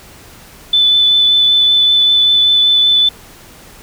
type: tone with vibrato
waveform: sine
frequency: 3500 Hz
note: A7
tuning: 10 cents flat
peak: -7 dBFS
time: 0.73-3.09 s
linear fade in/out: 5 ms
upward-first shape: sine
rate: 5.2 Hz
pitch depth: 11 cents each way
effects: pink hiss -39 dBFS RMS until 3.82 s